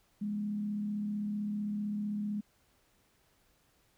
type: tone with frequency modulation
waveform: sine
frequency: 207.7 Hz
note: G#3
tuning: in tune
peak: -32 dBFS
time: 0.21-2.41 s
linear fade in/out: 10 ms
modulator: 35.6 Hz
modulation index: 0.3
effects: pink hiss -70 dBFS RMS until 3.97 s